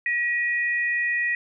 sine tone pair together, 1912 / 2465 Hz, A#6 / D#7, +43 / -17 cents, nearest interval major third, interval 440 cents, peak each -22 / -29 dBFS, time 0.06-1.35 s, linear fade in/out 2 ms, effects none

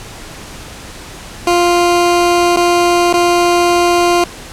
20% pulse tone with dropouts, 349.2 Hz, F4, in tune, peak -4 dBFS, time 1.47-4.24 s, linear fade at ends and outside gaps 2 ms, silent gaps 2.562-2.57 / 3.128-3.139 s, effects pink hiss -31 dBFS RMS until 4.52 s + low-pass 10000 Hz 12 dB/octave

